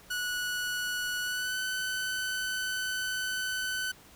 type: tone with pitch glide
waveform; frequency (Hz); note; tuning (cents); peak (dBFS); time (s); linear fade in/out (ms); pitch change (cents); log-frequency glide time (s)
sawtooth; 1470 to 1510.5; F#6 to F#6; -12 to +35; -27; 0.1-3.92; 10; +47; 1.22-1.59
effects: pink hiss -55 dBFS RMS until 4.15 s